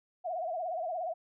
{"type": "tone with vibrato", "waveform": "sine", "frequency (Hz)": 687, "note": "F5", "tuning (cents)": -29, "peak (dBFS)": -32, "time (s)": [0.24, 1.14], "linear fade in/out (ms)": 20, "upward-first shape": "sine", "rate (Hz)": 17, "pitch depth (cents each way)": 130, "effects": []}